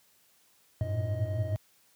triangle tone cluster, 95.7 / 105.5 / 112.4 / 117.5 / 627 Hz, G2 / G#2 / A2 / A#2 / D#5, -41 / +28 / +37 / +14 / +13 cents, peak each -30 / -32 / -33 / -34 / -36 dBFS, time 0.81-1.56 s, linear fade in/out 0 ms, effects white hiss -65 dBFS RMS until 1.95 s + high-pass 60 Hz 12 dB/octave

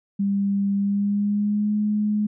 sine tone with pitch glide, 199.1 to 210.1 Hz, G3 to G#3, +27 to +20 cents, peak -19 dBFS, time 0.19-2.27 s, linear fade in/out 10 ms, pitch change +93 cents, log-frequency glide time 0.75-1.74 s, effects none

